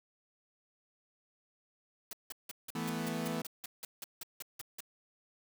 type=noise bursts; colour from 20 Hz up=white; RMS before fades=-43 dBFS; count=15; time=2.11-4.805 s; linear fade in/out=2 ms; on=21 ms; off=170 ms
type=chord; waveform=sawtooth; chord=E suspended fourth; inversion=none; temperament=equal; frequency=164.81 / 220 / 246.9 Hz; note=E3 / A3 / B3; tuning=0 / 0 / 0 cents; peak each=-35 / -35 / -35 dBFS; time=2.75-3.42 s; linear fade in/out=5 ms
effects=none